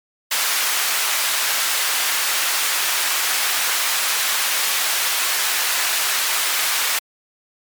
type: high-pass noise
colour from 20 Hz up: pink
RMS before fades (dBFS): -20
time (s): 0.31-6.99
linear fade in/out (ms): 5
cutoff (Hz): 1300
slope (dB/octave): 12
effects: MP3 96 kbps